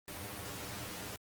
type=noise with comb filter; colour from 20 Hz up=pink; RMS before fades=-43 dBFS; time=0.08-1.16 s; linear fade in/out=0 ms; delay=10 ms; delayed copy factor=+0.95; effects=high-pass 60 Hz 12 dB/octave + Opus 32 kbps